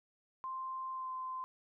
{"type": "tone with pitch glide", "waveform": "sine", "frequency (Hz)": [1046.5, 1035.1], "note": ["C6", "C6"], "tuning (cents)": [0, -19], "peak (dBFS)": -38, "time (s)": [0.44, 1.44], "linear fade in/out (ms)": 0, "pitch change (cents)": -19, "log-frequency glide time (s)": [0.92, 1.1], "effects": []}